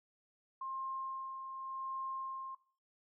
sine tone with tremolo, 1062 Hz, C6, 25 cents sharp, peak -37 dBFS, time 0.61-2.55 s, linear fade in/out 5 ms, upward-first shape sine, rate 0.88 Hz, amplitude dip 45%, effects noise-tail reverb RT60 0.4 s tail -19 dB re dry

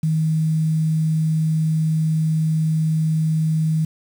sine tone with quantisation, 158 Hz, D#3, 27 cents sharp, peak -16 dBFS, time 0.03-3.85 s, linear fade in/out 5 ms, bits 7, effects none

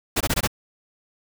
pink noise bursts, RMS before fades -21 dBFS, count 5, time 0.16-0.475 s, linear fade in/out 10 ms, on 47 ms, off 20 ms, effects none

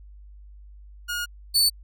sawtooth tone pair in turn, 1434 / 4486 Hz, F6 / C#8, +45 / +20 cents, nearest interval octave + minor sixth, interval 1975 cents, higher second, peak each -23 / -14 dBFS, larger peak second, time 1.08-1.26 / 1.54-1.7 s, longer first, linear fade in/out 20 ms, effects added 50 Hz sine -43 dBFS peak until 1.83 s

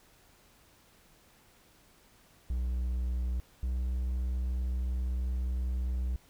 triangle tone pair in turn, 61.74 / 62.64 Hz, B1 / B1, 0 / +25 cents, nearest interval unison, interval 25 cents, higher second, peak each -27 dBFS, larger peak neither, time 2.5-3.4 / 3.63-6.16 s, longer second, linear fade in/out 0 ms, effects pink hiss -62 dBFS RMS until 6.29 s

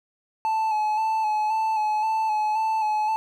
triangle tone with vibrato, 867 Hz, A5, 26 cents flat, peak -19 dBFS, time 0.45-3.16 s, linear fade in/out 0 ms, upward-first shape square, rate 1.9 Hz, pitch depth 27 cents each way, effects none

